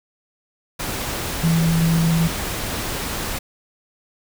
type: tone in noise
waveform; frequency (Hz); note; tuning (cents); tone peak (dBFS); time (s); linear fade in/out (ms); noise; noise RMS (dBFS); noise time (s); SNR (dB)
sine; 164.81; E3; 0; -15; 1.43-2.28; 10; pink; -26; 0.79-3.39; +8
effects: none